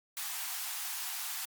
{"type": "high-pass noise", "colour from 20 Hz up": "white", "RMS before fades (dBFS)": -38, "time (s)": [0.17, 1.45], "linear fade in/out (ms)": 0, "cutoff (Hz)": 710, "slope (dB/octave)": 96, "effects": ["Opus 48 kbps"]}